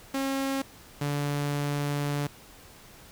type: tone pair in turn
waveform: sawtooth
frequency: 271 / 144.47 Hz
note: C#4 / D3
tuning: -39 / -28 cents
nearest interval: major seventh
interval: 1089 cents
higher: first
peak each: -23 dBFS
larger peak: neither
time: 0.14-0.62 / 1.01-2.27 s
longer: second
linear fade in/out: 5 ms
effects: pink hiss -51 dBFS RMS until 3.11 s